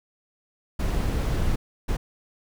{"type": "noise bursts at uneven times", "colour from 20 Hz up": "brown", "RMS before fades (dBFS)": -24, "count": 2, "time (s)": [[0.79, 1.56], [1.88, 1.97]], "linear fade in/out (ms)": 10, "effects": []}